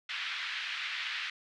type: band-pass noise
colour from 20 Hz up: pink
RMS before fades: -37 dBFS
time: 0.09-1.3 s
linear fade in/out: 5 ms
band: 1600 to 3700 Hz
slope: 24 dB/octave
effects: none